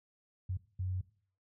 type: tone bursts at uneven times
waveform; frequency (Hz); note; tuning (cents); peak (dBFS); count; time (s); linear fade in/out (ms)
sine; 92.5; F#2; 0; -32; 2; 0.49-0.57 / 0.79-1.01; 5
effects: noise-tail reverb RT60 0.5 s tail -18 dB re dry + high-pass 60 Hz 12 dB/octave